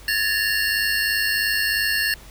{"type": "tone cluster", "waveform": "square", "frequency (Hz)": [1704, 1807, 2773, 4370], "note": ["G#6", "A6", "F7", "C#8"], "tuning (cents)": [44, 46, -13, -26], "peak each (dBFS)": [-25, -25, -28, -26], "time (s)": [0.08, 2.14], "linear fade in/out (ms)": 2, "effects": ["added 50 Hz sine -43 dBFS peak until 2.3 s", "pink hiss -46 dBFS RMS until 2.3 s"]}